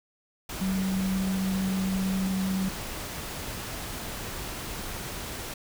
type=tone in noise; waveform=sine; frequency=190 Hz; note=F#3; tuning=46 cents sharp; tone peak=-25 dBFS; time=0.61-2.69 s; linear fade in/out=5 ms; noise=pink; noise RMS=-36 dBFS; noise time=0.49-5.54 s; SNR=+8 dB; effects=none